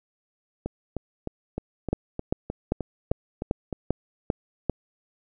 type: two click trains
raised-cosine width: 2 ms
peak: -9 / -16 dBFS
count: 8 / 11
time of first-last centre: 1.93-4.697 / 0.66-3.727 s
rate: 2.53 / 3.26 Hz
effects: none